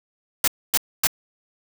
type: noise bursts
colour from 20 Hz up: white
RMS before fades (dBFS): -18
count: 3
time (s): 0.44-1.071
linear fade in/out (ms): 2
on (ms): 37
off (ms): 260
effects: none